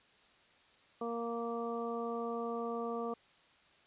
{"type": "harmonic tone", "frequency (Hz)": 233.1, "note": "A#3", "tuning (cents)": 0, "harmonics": [1, 2, 3, 4, 5], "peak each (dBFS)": [-41, -38, -43, -50, -43], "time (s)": [1.01, 3.14], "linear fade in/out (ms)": 5, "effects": ["white hiss -65 dBFS RMS until 3.86 s", "resampled to 8000 Hz"]}